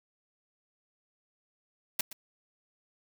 white noise with echo, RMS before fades -28 dBFS, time 1.99-2.01 s, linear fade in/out 5 ms, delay 120 ms, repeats 1, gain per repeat -15 dB, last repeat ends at 2.13 s, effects none

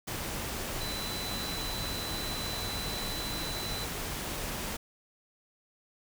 sine tone in noise, 4000 Hz, B7, 21 cents sharp, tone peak -38 dBFS, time 0.8-3.85 s, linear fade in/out 10 ms, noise pink, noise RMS -36 dBFS, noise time 0.07-4.77 s, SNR -5 dB, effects none

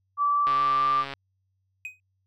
sine tone with pitch glide, 1158 to 1181.6 Hz, D6 to D6, -25 to +10 cents, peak -20 dBFS, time 0.17-1.05 s, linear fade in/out 50 ms, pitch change +35 cents, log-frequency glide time 0.3-0.88 s
click train, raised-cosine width 0.3 ms, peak -19 dBFS, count 93, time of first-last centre 0.47-1.137 s, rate 138 Hz
triangle tone with exponential decay, 2508 Hz, D#7, 13 cents sharp, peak -28 dBFS, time 1.85-2 s, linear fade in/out 1 ms, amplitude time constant 32 ms
effects added 95 Hz sine -70 dBFS peak until 2.26 s

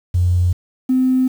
triangle tone pair in turn, 88.9 / 257.6 Hz, F2 / C4, +31 / -27 cents, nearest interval octave + tritone, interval 1842 cents, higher second, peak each -8 dBFS, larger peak neither, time 0.14-0.53 / 0.89-1.28 s, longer neither, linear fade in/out 10 ms, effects tanh soft clip ceiling -10 dBFS + 7-bit

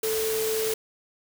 sine tone in noise, 440 Hz, A4, in tune, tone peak -25 dBFS, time 0.03-0.74 s, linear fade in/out 5 ms, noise white, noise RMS -31 dBFS, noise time 0.03-0.74 s, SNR +3 dB, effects none

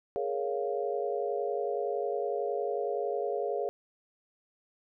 sine chord, Bb minor seventh, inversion third, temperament equal, 415.3 / 466.2 / 554.4 / 698.5 Hz, Ab4 / Bb4 / Db5 / F5, 0 / 0 / 0 / 0 cents, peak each -33 / -35 / -35 / -36 dBFS, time 0.16-3.69 s, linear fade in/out 0 ms, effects none

